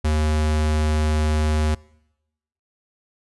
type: tone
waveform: square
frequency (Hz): 76.8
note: D#2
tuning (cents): -22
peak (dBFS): -18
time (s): 0.04-1.75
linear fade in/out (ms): 10
effects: noise-tail reverb RT60 0.9 s tail -24 dB re dry + resampled to 24000 Hz